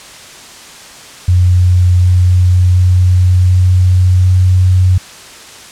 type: tone with pitch steps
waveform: sine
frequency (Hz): 89.9 / 90.42 / 90.94 / 91.47 / 92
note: F#2 / F#2 / F#2 / F#2 / F#2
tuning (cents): -49 / -39 / -29 / -19 / -9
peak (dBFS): -5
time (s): 1.28-4.98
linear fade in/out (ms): 5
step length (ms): 740
effects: white hiss -33 dBFS RMS until 5.71 s + low-pass 8000 Hz 12 dB/octave